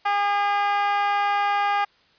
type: tone with high-pass filter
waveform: 10% pulse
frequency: 406.4 Hz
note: G#4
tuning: 38 cents flat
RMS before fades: -22 dBFS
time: 0.05-1.85 s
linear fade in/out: 10 ms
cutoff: 890 Hz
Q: 4.9
effects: white hiss -59 dBFS RMS until 2.18 s + resampled to 11025 Hz